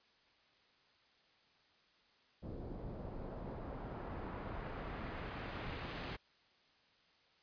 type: noise with low-pass filter sweep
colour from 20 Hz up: pink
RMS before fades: -45 dBFS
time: 2.42-6.17 s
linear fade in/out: 20 ms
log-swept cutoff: 440 to 3500 Hz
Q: 0.91
effects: white hiss -70 dBFS RMS until 7.42 s + resampled to 11025 Hz